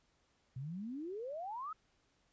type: exponential sweep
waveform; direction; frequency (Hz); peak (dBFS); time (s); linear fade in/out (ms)
sine; up; 122.5 to 1321; -40; 0.56-1.73; 5
effects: pink hiss -75 dBFS RMS until 2.32 s + resampled to 16000 Hz